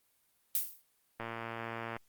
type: noise with exponential decay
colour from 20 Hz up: violet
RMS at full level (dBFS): -26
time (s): 0.55-0.82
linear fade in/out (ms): 2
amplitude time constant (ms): 57
type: click train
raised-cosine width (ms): 0.5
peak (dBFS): -24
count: 89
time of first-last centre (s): 1.2-1.965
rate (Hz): 115
effects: white hiss -73 dBFS RMS until 2.08 s + Opus 32 kbps